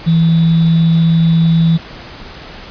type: tone with sample-and-hold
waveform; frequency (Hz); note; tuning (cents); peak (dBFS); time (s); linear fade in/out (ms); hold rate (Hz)
sine; 164.81; E3; 0; -7; 0.06-1.78; 20; 3675
effects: pink hiss -32 dBFS RMS until 2.7 s + resampled to 11025 Hz